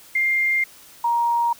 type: tone pair in turn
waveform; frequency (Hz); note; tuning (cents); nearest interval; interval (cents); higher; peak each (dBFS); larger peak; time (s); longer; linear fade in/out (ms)
sine; 2108 / 940.9; C7 / A#5; +12 / +16; octave + major second; 1396; first; -17; neither; 0.15-0.64 / 1.04-1.53; neither; 5
effects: white hiss -47 dBFS RMS until 1.59 s